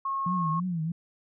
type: tone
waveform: sine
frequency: 1087 Hz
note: C#6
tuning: 34 cents flat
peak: -27 dBFS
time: 0.05-0.6 s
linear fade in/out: 5 ms
type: tone with vibrato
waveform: sine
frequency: 170.4 Hz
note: F3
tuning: 42 cents flat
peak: -27 dBFS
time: 0.26-0.92 s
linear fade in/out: 5 ms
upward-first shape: triangle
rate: 3.1 Hz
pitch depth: 160 cents each way
effects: none